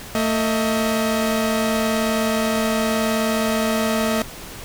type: tone pair together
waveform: sawtooth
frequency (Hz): 224.4 / 634.1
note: A3 / D#5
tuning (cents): +34 / +33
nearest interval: octave + tritone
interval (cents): 1799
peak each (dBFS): -16 / -19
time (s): 0.15-4.22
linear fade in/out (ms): 0
effects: pink hiss -36 dBFS RMS until 4.64 s